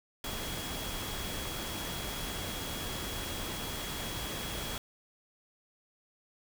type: tone in noise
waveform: sine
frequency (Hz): 3322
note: G#7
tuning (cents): 0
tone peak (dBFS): -44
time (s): 0.24-4.78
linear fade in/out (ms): 2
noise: pink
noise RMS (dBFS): -38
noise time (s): 0.24-4.78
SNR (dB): -9
effects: none